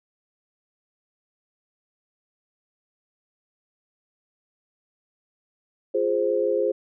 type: chord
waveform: sine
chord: F minor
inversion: none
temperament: equal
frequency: 349.2 / 415.3 / 523.3 Hz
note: F4 / Ab4 / C5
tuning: 0 / 0 / 0 cents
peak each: -27 / -24 / -23 dBFS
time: 5.94-6.72 s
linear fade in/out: 10 ms
effects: none